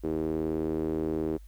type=tone with band-pass filter; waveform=sawtooth; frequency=79.1 Hz; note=D#2; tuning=29 cents sharp; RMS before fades=-30 dBFS; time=0.03-1.38 s; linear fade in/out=20 ms; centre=360 Hz; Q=4.3; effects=added 50 Hz sine -45 dBFS peak until 1.47 s + white hiss -66 dBFS RMS until 1.47 s